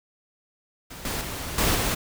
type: noise with level steps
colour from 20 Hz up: pink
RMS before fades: -40 / -29 / -33 / -22 / -25 dBFS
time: 0.9-1.95 s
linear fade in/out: 10 ms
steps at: 1.05 / 1.21 / 1.58 / 1.75 s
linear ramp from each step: 2 ms
effects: none